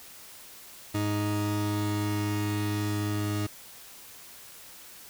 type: tone pair together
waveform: 40% pulse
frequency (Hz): 103.83 / 311.4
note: G#2 / D#4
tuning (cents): 0 / +2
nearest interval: octave + perfect fifth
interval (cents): 1902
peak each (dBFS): -28 / -30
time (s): 0.94-3.47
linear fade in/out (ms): 10
effects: white hiss -48 dBFS RMS until 5.09 s